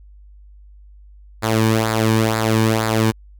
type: tone with flanger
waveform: sawtooth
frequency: 111 Hz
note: A2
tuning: 16 cents sharp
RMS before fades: -17 dBFS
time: 1.42-3.12 s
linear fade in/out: 20 ms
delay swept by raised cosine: 0.33 to 1.53 ms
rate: 2.1 Hz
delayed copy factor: -0.65
effects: added 50 Hz sine -41 dBFS peak until 3.39 s